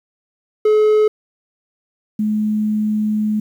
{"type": "tone pair in turn", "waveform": ["triangle", "sine"], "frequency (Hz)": [427.5, 213.3], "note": ["A4", "G#3"], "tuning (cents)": [-50, 46], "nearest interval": "octave", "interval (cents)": 1204, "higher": "first", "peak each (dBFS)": [-8, -15], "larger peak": "first", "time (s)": [[0.65, 1.08], [2.19, 3.4]], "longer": "second", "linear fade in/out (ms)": 5, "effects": ["8-bit"]}